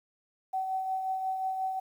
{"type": "tone with tremolo", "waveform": "sine", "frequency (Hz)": 759, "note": "F#5", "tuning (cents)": 44, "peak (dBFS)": -27, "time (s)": [0.53, 1.8], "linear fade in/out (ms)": 10, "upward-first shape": "triangle", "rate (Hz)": 5.6, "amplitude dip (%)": 45, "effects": ["10-bit"]}